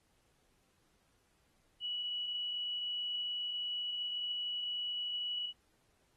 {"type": "tone", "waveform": "sine", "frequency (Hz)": 2938, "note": "F#7", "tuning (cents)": -13, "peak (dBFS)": -35, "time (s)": [1.8, 5.53], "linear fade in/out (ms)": 50, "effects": ["pink hiss -74 dBFS RMS until 6.16 s", "AAC 32 kbps"]}